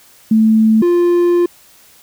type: tone pair in turn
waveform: sine / triangle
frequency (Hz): 220 / 349.2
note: A3 / F4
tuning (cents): 0 / 0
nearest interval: minor sixth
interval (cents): 800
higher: second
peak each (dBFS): -7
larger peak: neither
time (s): 0.31-0.82 / 0.82-1.46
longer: second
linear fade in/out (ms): 5
effects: white hiss -46 dBFS RMS until 2.02 s